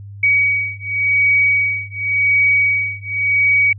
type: beating tone pair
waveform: sine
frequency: 2261 / 2261.9 Hz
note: C#7 / C#7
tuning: +34 / +34 cents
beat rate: 0.9 Hz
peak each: -16 dBFS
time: 0.23-3.73 s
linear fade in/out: 5 ms
effects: added 100 Hz sine -31 dBFS peak until 3.78 s